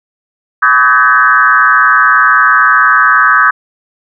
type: tone with frequency modulation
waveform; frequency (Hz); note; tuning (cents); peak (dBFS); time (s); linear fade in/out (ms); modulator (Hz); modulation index
sine; 1400; F6; +4; -4; 0.62-3.51; 10; 129; 2.3
effects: none